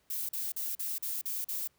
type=noise bursts; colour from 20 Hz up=violet; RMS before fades=-35 dBFS; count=7; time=0.1-1.676 s; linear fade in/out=5 ms; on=190 ms; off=41 ms; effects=pink hiss -71 dBFS RMS until 1.78 s + high-pass 60 Hz 12 dB/octave